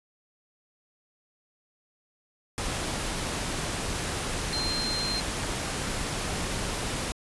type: tone in noise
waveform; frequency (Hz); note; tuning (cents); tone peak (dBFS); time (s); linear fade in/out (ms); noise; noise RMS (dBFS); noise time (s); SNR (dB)
sine; 4159; C8; -11; -29; 4.53-5.2; 0; pink; -31; 2.58-7.12; -1
effects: resampled to 24000 Hz